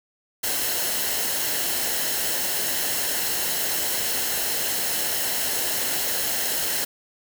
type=noise with comb filter; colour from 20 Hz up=white; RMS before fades=-25 dBFS; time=0.43-6.85 s; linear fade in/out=10 ms; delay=0.84 ms; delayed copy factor=-0.5; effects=none